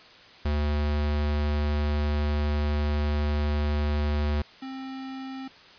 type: tone pair in turn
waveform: square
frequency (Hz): 74 / 264.8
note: D2 / C4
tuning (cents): +14 / +21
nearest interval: octave + minor seventh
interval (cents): 2207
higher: second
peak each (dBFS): -24 / -35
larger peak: first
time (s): 0.45-4.42 / 4.62-5.48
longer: first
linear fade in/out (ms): 5
effects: white hiss -50 dBFS RMS until 5.78 s + resampled to 11025 Hz